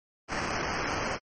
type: noise with sample-and-hold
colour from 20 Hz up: white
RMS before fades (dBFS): -31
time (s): 0.28-1.19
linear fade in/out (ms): 50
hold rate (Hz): 3675
effects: MP3 32 kbps